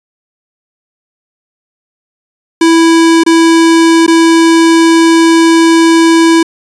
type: tone with dropouts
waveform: square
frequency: 329.6 Hz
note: E4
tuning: in tune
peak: -4 dBFS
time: 2.61-6.43 s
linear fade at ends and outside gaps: 5 ms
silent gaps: 3.236-3.263 / 4.065-4.078 s
effects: resampled to 22050 Hz